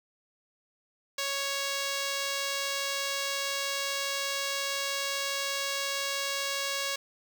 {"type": "tone", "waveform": "5% pulse", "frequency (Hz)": 554.4, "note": "C#5", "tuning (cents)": 0, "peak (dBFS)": -18, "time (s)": [1.18, 6.96], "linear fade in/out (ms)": 5, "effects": []}